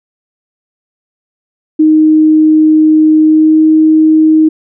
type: tone with pitch glide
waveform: sine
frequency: 311.1 to 313.8 Hz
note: D#4 to D#4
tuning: 0 to +15 cents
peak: -3 dBFS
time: 1.79-4.49 s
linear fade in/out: 10 ms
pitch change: +15 cents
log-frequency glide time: 3.23-3.61 s
effects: none